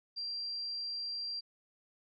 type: tone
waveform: sine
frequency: 4733 Hz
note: D8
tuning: 13 cents sharp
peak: -36 dBFS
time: 0.16-1.41 s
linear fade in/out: 20 ms
effects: none